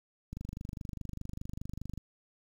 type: click train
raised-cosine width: 5 ms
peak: -27 dBFS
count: 42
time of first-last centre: 0.33-1.977 s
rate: 24.9 Hz
effects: 9-bit